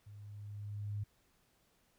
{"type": "tone with level ramp", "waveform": "sine", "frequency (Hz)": 103.2, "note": "G#2", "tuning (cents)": -10, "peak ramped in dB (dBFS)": [-50, -35], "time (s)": [0.06, 1.04], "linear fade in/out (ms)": 10, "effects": ["pink hiss -73 dBFS RMS until 1.98 s"]}